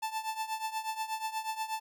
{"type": "tone with tremolo", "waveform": "45% pulse", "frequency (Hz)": 880, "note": "A5", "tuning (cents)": 0, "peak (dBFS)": -30, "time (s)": [0.02, 1.8], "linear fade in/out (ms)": 10, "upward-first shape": "triangle", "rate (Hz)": 8.3, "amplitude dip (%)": 85, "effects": []}